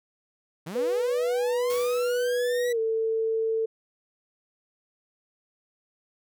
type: linear sweep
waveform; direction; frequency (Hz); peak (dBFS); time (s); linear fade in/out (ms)
sawtooth; up; 145.9 to 1977; -30; 0.66-2.73; 10
type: tone with pitch glide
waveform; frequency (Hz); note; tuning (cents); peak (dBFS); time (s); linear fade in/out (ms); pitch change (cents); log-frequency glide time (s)
sine; 490 to 446.7; B4 to A4; -14 to +26; -23; 0.75-3.66; 10; -160; 2.69-2.79
type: noise with exponential decay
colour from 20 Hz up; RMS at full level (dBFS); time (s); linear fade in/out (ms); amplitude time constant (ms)
white; -37; 1.7-2.76; 1; 230
effects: none